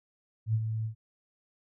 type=tone with ADSR envelope; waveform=sine; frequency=110.6 Hz; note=A2; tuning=9 cents sharp; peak=-22 dBFS; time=0.46-0.95 s; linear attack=81 ms; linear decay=52 ms; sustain=-7 dB; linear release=100 ms; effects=none